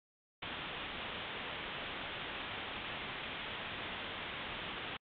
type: low-pass noise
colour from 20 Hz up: white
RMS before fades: -43 dBFS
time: 0.42-4.97 s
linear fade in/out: 5 ms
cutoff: 3600 Hz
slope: 96 dB/octave
effects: AAC 64 kbps